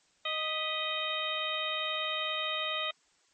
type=harmonic tone with a mistuned harmonic; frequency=622.3 Hz; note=D#5; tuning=in tune; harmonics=1 / 2 / 3 / 4 / 5 / 6; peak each=-39 / -37 / -40 / -38 / -37 / -36 dBFS; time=0.25-2.91 s; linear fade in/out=5 ms; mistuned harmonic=3; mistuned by=+93 cents; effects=white hiss -68 dBFS RMS until 3.33 s + MP3 32 kbps